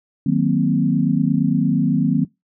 sine chord, C half-diminished seventh, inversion first, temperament equal, 155.56 / 185 / 233.1 / 261.6 Hz, Eb3 / Gb3 / Bb3 / C4, 0 / 0 / 0 / 0 cents, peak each -20 dBFS, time 0.26-2.25 s, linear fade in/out 5 ms, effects noise-tail reverb RT60 0.2 s tail -23 dB re dry

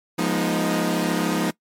sawtooth chord, F half-diminished seventh, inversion none, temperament equal with one note detuned, 174.61 / 207.7 / 241.9 / 311.1 Hz, F3 / Ab3 / Cb4 / Eb4, 0 / 0 / -36 / 0 cents, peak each -21 / -23 / -23 / -21 dBFS, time 0.18-1.51 s, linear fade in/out 10 ms, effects noise-tail reverb RT60 0.1 s tail -21 dB re dry + MP3 64 kbps

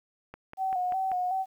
click train, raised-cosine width 0.5 ms, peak -27 dBFS, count 5, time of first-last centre 0.34-1.117 s, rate 5.15 Hz
sine tone with vibrato, 744 Hz, F#5, 9 cents sharp, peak -26 dBFS, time 0.57-1.46 s, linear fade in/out 50 ms, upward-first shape square, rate 2.7 Hz, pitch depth 44 cents each way
effects 10-bit

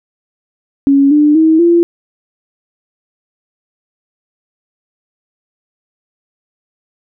sine tone with pitch steps, 277.7 / 297.6 / 319 / 341.9 Hz, C#4 / D4 / D#4 / F4, +3 / +23 / +43 / -37 cents, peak -5 dBFS, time 0.87-1.83 s, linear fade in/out 0 ms, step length 240 ms, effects none

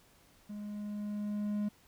triangle tone with level ramp, 207.7 Hz, G#3, in tune, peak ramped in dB -38 to -28 dBFS, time 0.49-1.69 s, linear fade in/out 10 ms, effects pink hiss -64 dBFS RMS until 1.87 s

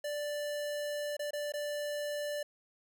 square tone with dropouts, 587.3 Hz, D5, in tune, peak -35 dBFS, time 0.04-2.43 s, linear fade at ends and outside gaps 5 ms, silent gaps 1.168-1.193 / 1.308-1.332 / 1.522-1.537 s, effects none

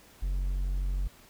triangle tone, 46.25 Hz, F#1, in tune, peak -25 dBFS, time 0.22-1.08 s, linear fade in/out 10 ms, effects pink hiss -56 dBFS RMS until 1.29 s

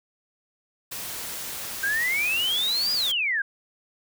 white noise, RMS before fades -34 dBFS, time 0.91-3.12 s, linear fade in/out 10 ms
sine exponential two-way sweep, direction up then down, 1562 to 4978 to 1562 Hz, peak -22 dBFS, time 1.83-3.42 s, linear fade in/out 5 ms, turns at 2.93 s
effects none

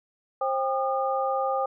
sine tone cluster, 531 / 795 / 1218 Hz, C5 / G5 / D#6, +25 / +24 / -37 cents, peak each -27 / -27 / -30 dBFS, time 0.41-1.66 s, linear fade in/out 5 ms, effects none

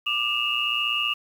sine tone cluster, 1188 / 2626 / 2741 / 2862 Hz, D6 / E7 / F7 / F7, +20 / -7 / -33 / +42 cents, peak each -31 / -30 / -28 / -25 dBFS, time 0.06-1.14 s, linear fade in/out 10 ms, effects 8-bit

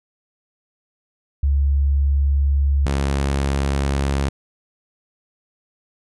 sine / sawtooth tone pair in turn, 70 / 69.2 Hz, C#2 / C#2, +18 / -2 cents, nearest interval unison, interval 20 cents, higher first, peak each -14 dBFS, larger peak neither, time 1.43-2.86 / 2.86-4.29 s, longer neither, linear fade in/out 5 ms, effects resampled to 24000 Hz

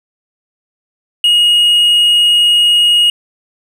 triangle tone, 2878 Hz, F#7, 49 cents flat, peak -5 dBFS, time 1.24-3.1 s, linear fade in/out 2 ms, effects none

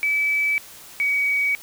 sine tone pair in turn, 2300 / 2263 Hz, D7 / C#7, -37 / +35 cents, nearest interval unison, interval 28 cents, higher first, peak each -18 dBFS, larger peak neither, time 0.03-0.58 / 1-1.55 s, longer neither, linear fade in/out 0 ms, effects white hiss -43 dBFS RMS until 1.62 s

